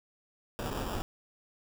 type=noise with sample-and-hold; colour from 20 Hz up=pink; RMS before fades=-35 dBFS; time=0.59-1.02 s; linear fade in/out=0 ms; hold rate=2100 Hz; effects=none